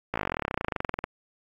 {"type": "slowing click train", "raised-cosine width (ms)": 0.5, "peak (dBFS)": -12, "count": 30, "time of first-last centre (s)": [0.14, 1.04], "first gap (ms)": 17, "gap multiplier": 1.04, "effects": ["AAC 64 kbps"]}